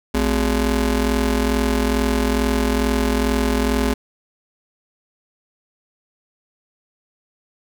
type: ring-modulated tone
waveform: 25% pulse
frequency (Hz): 157.7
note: D#3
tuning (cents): +24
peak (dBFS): -10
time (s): 0.14-3.94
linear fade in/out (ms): 10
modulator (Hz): 100
effects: none